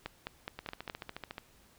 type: two click trains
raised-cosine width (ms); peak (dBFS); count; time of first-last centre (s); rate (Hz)
0.3; -24 / -21; 12 / 5; 0.59-1.381 / 0.06-0.899; 13.9 / 4.77
effects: pink hiss -63 dBFS RMS until 1.78 s